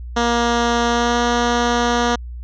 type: tone with pitch glide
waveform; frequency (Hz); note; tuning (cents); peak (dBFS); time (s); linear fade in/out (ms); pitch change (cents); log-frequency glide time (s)
10% pulse; 236.3 to 239.3; A#3 to A#3; +24 to +46; -7; 0.16-2.16; 10; +22; 0.87-1.19
effects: added 60 Hz sine -28 dBFS peak until 2.43 s + resampled to 16000 Hz

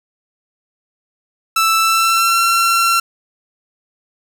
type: tone with pitch glide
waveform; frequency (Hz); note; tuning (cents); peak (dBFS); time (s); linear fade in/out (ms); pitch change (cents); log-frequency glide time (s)
sawtooth; 1322 to 1359.2; E6 to F6; +5 to -47; -8; 1.56-3; 5; +48; 1.78-2.39
effects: 7-bit

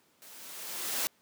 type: noise with level ramp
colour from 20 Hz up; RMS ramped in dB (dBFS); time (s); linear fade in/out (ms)
white; -52 to -30; 0.22-1.07; 0
effects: pink hiss -67 dBFS RMS until 1.21 s + high-pass 200 Hz 12 dB/octave

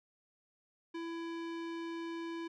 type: tone with low-pass filter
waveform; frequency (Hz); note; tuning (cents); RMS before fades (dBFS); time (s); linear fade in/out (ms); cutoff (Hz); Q
square; 333.4; E4; +20; -41; 0.94-2.48; 10; 3600; 0.85
effects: none

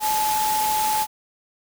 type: tone in noise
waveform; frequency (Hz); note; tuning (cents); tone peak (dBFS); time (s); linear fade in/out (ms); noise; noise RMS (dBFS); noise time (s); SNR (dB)
sine; 860; A5; -40; -20; 0-1.07; 50; white; -27; 0-1.07; +4
effects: none

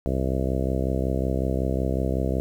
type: harmonic tone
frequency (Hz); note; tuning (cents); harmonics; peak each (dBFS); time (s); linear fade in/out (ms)
65.41; C2; 0; 1 / 2 / 3 / 4 / 5 / 6 / 7 / 8 / 9 / 10; -26 / -29 / -31 / -32 / -33 / -34 / -34 / -35 / -36 / -36; 0.06-2.4; 0
effects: 9-bit

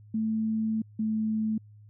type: tone pair in turn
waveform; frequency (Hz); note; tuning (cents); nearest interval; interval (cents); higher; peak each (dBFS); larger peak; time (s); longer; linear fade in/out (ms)
sine; 220 / 218; A3 / A3; 0 / -16; unison; 16; first; -25; neither; 0.14-0.82 / 0.99-1.58; first; 5
effects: added 105 Hz sine -49 dBFS peak until 1.89 s

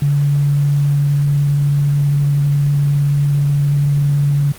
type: tone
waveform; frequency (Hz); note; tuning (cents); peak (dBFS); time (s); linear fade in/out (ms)
sine; 143.2; D3; -43; -11; 0.02-4.52; 2
effects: pink hiss -36 dBFS RMS until 4.58 s + Opus 24 kbps

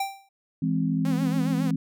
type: tone with exponential decay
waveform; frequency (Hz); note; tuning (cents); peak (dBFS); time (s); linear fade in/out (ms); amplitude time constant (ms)
square; 784; G5; 0; -23; 0-0.29; 5; 61
type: chord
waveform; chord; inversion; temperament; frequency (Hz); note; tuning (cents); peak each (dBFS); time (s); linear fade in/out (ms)
sine; E augmented; none; equal; 164.81 / 207.7 / 261.6; E3 / G#3 / B#3; 0 / 0 / 0; -25 / -29 / -26; 0.62-1.76; 5
type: tone with vibrato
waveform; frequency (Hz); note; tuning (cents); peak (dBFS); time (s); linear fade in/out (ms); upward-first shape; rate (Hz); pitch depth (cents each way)
sawtooth; 260.7; C4; -6; -28; 1.05-1.71; 2; sine; 7.3; 110
effects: none

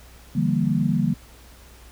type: chord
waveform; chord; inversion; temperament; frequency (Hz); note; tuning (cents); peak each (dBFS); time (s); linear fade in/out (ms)
sine; E half-diminished seventh; third; equal with one note detuned; 146.83 / 168.47 / 196 / 233.1; D3 / E3 / G3 / Bb3; 0 / +38 / 0 / 0; -24; 0.35-1.14; 10
effects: added 60 Hz sine -47 dBFS peak until 1.91 s + pink hiss -50 dBFS RMS until 1.91 s

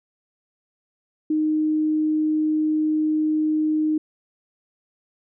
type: tone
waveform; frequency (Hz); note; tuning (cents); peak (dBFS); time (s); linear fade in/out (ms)
sine; 309; D#4; -12; -18; 1.3-3.98; 5
effects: none

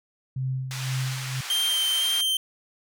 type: tone with tremolo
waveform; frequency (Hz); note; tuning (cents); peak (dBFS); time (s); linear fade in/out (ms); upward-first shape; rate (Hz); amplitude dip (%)
sine; 130.81; C3; 0; -24; 0.36-1.41; 5; sine; 2; 60
type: band-pass noise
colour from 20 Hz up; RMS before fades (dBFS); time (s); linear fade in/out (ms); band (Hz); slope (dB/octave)
pink; -36; 0.71-2.21; 0; 1400 to 8500; 12
type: tone with vibrato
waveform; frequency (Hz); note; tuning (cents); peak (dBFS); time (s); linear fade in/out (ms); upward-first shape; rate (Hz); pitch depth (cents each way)
45% pulse; 3140; G7; +2; -22; 1.5-2.37; 2; sine; 2; 15
effects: none

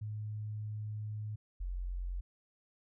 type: tone pair in turn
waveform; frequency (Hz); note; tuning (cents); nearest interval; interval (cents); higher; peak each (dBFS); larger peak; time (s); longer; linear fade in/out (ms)
sine; 106.5 / 44.78; G#2 / F1; +44 / +44; octave + minor third; 1500; first; -37 / -35; second; 0.01-1.36 / 1.6-2.21; first; 10
effects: none

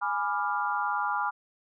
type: chord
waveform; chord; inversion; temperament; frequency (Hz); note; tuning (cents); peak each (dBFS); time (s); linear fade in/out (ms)
sine; G# diminished seventh; none; equal with one note detuned; 830.6 / 987.8 / 1186.3 / 1396.9; G#5 / B5 / D6 / F6; 0 / 0 / +17 / 0; -31 / -32 / -32 / -32; 0.01-1.31; 20
effects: none

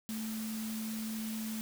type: tone in noise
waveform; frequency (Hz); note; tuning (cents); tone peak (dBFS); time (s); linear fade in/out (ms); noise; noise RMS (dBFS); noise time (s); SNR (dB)
sine; 220; A3; 0; -36; 0.09-1.61; 0; white; -45; 0.09-1.61; +6
effects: none

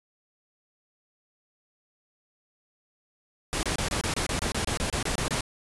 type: noise bursts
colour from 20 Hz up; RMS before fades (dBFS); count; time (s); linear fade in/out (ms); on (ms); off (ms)
pink; -28; 15; 3.53-5.408; 0; 100; 27
effects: resampled to 24000 Hz

